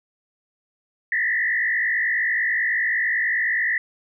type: tone with frequency modulation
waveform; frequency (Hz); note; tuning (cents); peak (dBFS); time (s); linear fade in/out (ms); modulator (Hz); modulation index
sine; 1879; A#6; +13; -19; 1.12-3.78; 2; 54.6; 2.2
effects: none